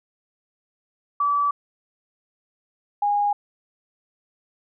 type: tone pair in turn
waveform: sine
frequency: 1152 / 820.3 Hz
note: D6 / G#5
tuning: -34 / -22 cents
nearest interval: tritone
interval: 588 cents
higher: first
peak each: -18 dBFS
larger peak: neither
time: 1.2-1.51 / 3.02-3.33 s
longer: neither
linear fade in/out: 5 ms
effects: none